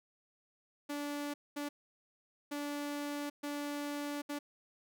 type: tone bursts at uneven times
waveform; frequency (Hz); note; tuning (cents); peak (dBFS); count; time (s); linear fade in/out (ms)
sawtooth; 290; D4; -22; -33; 5; 0.89-1.34 / 1.56-1.69 / 2.51-3.3 / 3.43-4.22 / 4.29-4.39; 10
effects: none